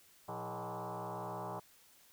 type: tone with frequency modulation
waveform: sine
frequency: 116.2 Hz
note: A#2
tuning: 5 cents flat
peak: -39 dBFS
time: 0.28-1.6 s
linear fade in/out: 10 ms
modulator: 147 Hz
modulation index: 7
effects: white hiss -64 dBFS RMS until 2.12 s